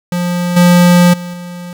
square tone with level steps, 176.3 Hz, F3, 17 cents sharp, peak -14 / -5 / -22 / -25 dBFS, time 0.12-1.73 s, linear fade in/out 2 ms, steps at 0.56 / 1.13 / 1.33 s, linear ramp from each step 10 ms, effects 7-bit

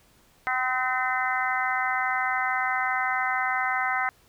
harmonic tone with a mistuned harmonic, 255.3 Hz, C4, 42 cents flat, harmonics 3 / 4 / 5 / 6 / 7 / 8, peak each -29 / -33 / -30 / -30 / -33 / -30 dBFS, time 0.47-4.09 s, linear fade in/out 0 ms, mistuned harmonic 7, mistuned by +35 cents, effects pink hiss -60 dBFS RMS until 4.28 s

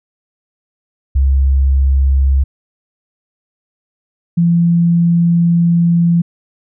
sine tone pair in turn, 67.6 / 170.34 Hz, C#2 / F3, -43 / -43 cents, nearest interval octave + major third, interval 1600 cents, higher second, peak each -8 dBFS, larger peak neither, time 1.15-2.44 / 4.37-6.22 s, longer second, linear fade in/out 10 ms, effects none

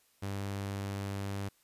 sawtooth tone, 99.2 Hz, G2, 21 cents sharp, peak -31 dBFS, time 0.22-1.49 s, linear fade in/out 10 ms, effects white hiss -69 dBFS RMS until 1.63 s + resampled to 32000 Hz

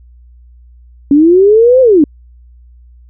sine linear two-way sweep, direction up then down, 275.4 to 529 to 275.4 Hz, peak -3 dBFS, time 1.11-2.04 s, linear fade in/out 2 ms, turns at 1.81 s, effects added 60 Hz sine -37 dBFS peak until 3.09 s

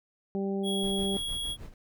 harmonic tone, 196 Hz, G3, in tune, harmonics 1 / 2 / 3 / 4, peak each -30 / -32 / -42 / -43 dBFS, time 0.35-1.17 s, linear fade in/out 0 ms
square tone, 3322 Hz, G#7, in tune, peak -32 dBFS, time 0.63-1.57 s, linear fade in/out 50 ms
brown noise with tremolo, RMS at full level -39 dBFS, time 0.83-1.74 s, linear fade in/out 2 ms, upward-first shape sine, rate 6.5 Hz, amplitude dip 75%
effects none

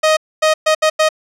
sawtooth tone bursts at uneven times, 625 Hz, D#5, 8 cents sharp, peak -6 dBFS, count 5, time 0.03-0.17 / 0.42-0.54 / 0.66-0.75 / 0.82-0.9 / 0.99-1.09 s, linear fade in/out 10 ms, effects low-pass 8000 Hz 12 dB/octave

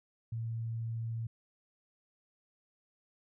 sine tone, 114.2 Hz, A#2, 35 cents flat, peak -34 dBFS, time 0.32-1.27 s, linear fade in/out 5 ms, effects none

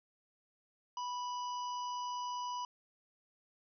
harmonic tone, 985 Hz, B5, 5 cents flat, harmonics 1 / 3 / 5 / 6, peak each -37 / -50 / -53 / -54 dBFS, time 0.97-2.65 s, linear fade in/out 2 ms, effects none

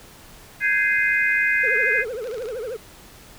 sine chord, Ab major seventh, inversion third, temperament just, 1557.4 / 1661.2 / 2077 / 2492 Hz, G6 / Ab6 / C7 / Eb7, -12 / 0 / -13 / +2 cents, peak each -26 / -21 / -21 / -26 dBFS, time 0.6-2.05 s, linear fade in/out 50 ms
triangle tone with vibrato, 470.7 Hz, A#4, 17 cents sharp, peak -25 dBFS, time 1.63-2.77 s, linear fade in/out 10 ms, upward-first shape triangle, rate 13 Hz, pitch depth 240 cents each way
clicks, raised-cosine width 0.2 ms, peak -24 dBFS, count 8, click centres 2.242 / 2.273 / 2.313 / 2.344 / 2.382 / 2.423 / 2.457 / 2.487 s
effects pink hiss -46 dBFS RMS until 3.38 s

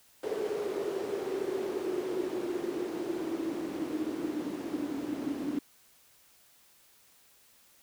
white noise with band-pass filter sweep, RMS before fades -34 dBFS, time 0.23-5.59 s, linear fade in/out 5 ms, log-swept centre 420 to 280 Hz, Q 9.9, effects white hiss -62 dBFS RMS until 7.82 s

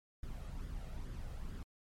brown noise with flanger, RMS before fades -43 dBFS, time 0.23-1.63 s, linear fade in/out 2 ms, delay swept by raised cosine 0.58 to 1.58 ms, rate 2.3 Hz, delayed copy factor +0.5, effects MP3 64 kbps

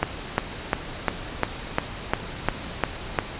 click train, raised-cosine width 0.5 ms, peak -4 dBFS, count 10, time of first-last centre 0.03-3.188 s, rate 2.85 Hz, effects pink hiss -35 dBFS RMS until 3.39 s + resampled to 8000 Hz

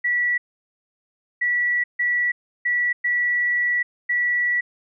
sine tone bursts at uneven times, 1947 Hz, B6, 25 cents flat, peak -18 dBFS, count 6, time 0.04-0.38 / 1.41-1.84 / 1.99-2.32 / 2.65-2.93 / 3.04-3.83 / 4.09-4.61 s, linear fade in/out 10 ms, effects none

